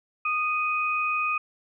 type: tone pair together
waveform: sine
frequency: 1233.5 / 2500 Hz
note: D#6 / D#7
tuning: -15 / +8 cents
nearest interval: octave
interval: 1223 cents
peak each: -26 dBFS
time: 0.25-1.38 s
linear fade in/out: 5 ms
effects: none